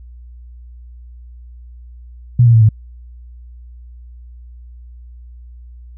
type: tone with pitch steps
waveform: sine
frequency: 121.4 / 116.86 / 112.49 / 108.28 Hz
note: B2 / A#2 / A2 / A2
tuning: -29 / +5 / +39 / -27 cents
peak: -5 dBFS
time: 2.39-2.69 s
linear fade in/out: 5 ms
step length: 75 ms
effects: added 60 Hz sine -34 dBFS peak until 5.97 s